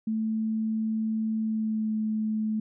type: tone with pitch glide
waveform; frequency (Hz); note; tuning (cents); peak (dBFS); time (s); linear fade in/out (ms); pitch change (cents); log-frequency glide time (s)
sine; 220 to 216.8; A3 to A3; 0 to -25; -25; 0.07-2.6; 5; -25; 1.4-1.95
effects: none